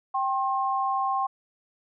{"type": "tone pair together", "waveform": "sine", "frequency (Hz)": [783, 1069], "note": ["G5", "C6"], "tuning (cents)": [-2, 37], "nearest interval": "perfect fourth", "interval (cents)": 539, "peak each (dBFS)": -26, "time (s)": [0.14, 1.27], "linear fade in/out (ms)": 10, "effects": []}